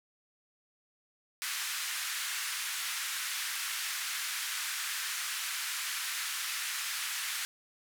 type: band-pass noise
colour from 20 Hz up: pink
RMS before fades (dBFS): -36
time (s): 1.42-7.45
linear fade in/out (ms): 0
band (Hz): 1400 to 14000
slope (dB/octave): 24
effects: none